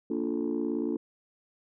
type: chord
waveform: sine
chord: Bb major seventh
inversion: none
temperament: just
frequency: 233.1 / 291.4 / 349.6 / 437 Hz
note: Bb3 / D4 / F4 / A4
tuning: 0 / -13 / +2 / -12 cents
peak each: -32 / -30 / -32 / -35 dBFS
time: 0.1-0.97 s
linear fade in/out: 5 ms
effects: tanh soft clip ceiling -21 dBFS